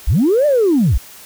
sine linear two-way sweep, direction up then down, 34 to 610 to 34 Hz, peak -9 dBFS, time 0.07-0.98 s, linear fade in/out 10 ms, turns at 0.46 s, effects tanh soft clip ceiling -6 dBFS + white hiss -39 dBFS RMS until 1.25 s

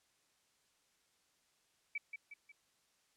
sine tone with echo, 2300 Hz, D7, 37 cents flat, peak -36 dBFS, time 1.95-1.98 s, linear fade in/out 5 ms, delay 180 ms, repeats 3, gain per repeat -6 dB, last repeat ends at 2.52 s, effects white hiss -75 dBFS RMS until 3.16 s + low-pass 9000 Hz 12 dB/octave

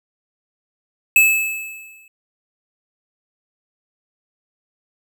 square tone with exponential decay, 2606 Hz, E7, 20 cents flat, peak -8 dBFS, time 1.16-2.08 s, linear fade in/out 2 ms, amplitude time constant 200 ms, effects none

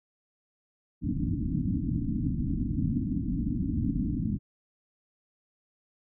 white low-pass noise, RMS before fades -29 dBFS, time 1.01-4.39 s, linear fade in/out 50 ms, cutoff 300 Hz, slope 96 dB/octave, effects none

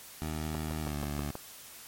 15% pulse tone with pitch glide, 77.78 to 72.57 Hz, D#2 to D2, 0 to -20 cents, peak -27 dBFS, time 0.22-1.31 s, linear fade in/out 0 ms, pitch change -120 cents, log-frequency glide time 0.81-0.96 s
click train, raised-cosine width 1 ms, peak -23 dBFS, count 6, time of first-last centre 0.55-1.354 s, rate 6.22 Hz
effects white hiss -49 dBFS RMS until 1.87 s + MP3 64 kbps

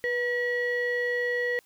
sine tone pair together, 488.6 / 1924 Hz, B4 / B6, -19 / -46 cents, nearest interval 2 octaves, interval 2373 cents, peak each -26 dBFS, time 0.04-1.59 s, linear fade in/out 0 ms, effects tanh soft clip ceiling -21 dBFS + white hiss -63 dBFS RMS until 1.65 s

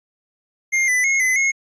square tone with pitch steps, 2116 / 1998 / 2163 / 2031 / 2165 Hz, C7 / B6 / C#7 / B6 / C#7, +19 / +20 / -43 / +48 / -41 cents, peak -16 dBFS, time 0.72-1.52 s, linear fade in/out 20 ms, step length 160 ms, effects resampled to 22050 Hz

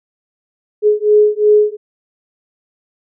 sine beating tone pair, 419.6 / 422.4 Hz, G#4 / G#4, +18 / +29 cents, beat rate 2.8 Hz, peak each -11 dBFS, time 0.82-1.77 s, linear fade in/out 50 ms, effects none

